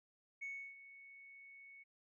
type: tone with ADSR envelope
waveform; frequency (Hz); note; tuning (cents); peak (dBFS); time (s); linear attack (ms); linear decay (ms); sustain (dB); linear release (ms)
sine; 2216; C#7; -1; -40; 0.41-1.84; 18; 320; -15; 19
effects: tanh soft clip ceiling -39 dBFS